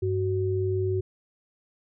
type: tone pair together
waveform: sine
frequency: 98.8 / 373 Hz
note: G2 / F#4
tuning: +14 / +14 cents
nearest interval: octave + major seventh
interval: 2300 cents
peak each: -26 dBFS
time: 0.02-1.01 s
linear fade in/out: 10 ms
effects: none